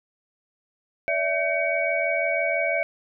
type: tone cluster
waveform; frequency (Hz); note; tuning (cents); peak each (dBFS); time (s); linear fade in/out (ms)
sine; 576 / 662 / 1546 / 2254; D5 / E5 / G6 / C#7; -34 / +7 / -24 / +28; -28 / -25 / -33 / -25; 1.08-2.83; 0
effects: none